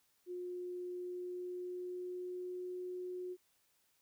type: tone with pitch glide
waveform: sine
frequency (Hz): 358.4 to 362.8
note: F4 to F#4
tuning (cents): +45 to -34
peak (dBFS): -40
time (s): 0.26-3.37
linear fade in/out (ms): 50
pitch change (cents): +21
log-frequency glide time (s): 0.94-2.78
effects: white hiss -75 dBFS RMS until 4.01 s